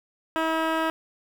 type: tone with low-pass filter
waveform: 15% pulse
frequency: 321.9 Hz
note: E4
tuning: 41 cents flat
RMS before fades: -25 dBFS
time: 0.36-0.9 s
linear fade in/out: 0 ms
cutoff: 2100 Hz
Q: 2.7
effects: 7-bit